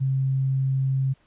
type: tone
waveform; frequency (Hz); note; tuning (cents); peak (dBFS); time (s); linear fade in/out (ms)
sine; 133.7; C3; +38; -20; 0-1.14; 20
effects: pink hiss -63 dBFS RMS until 1.26 s + resampled to 8000 Hz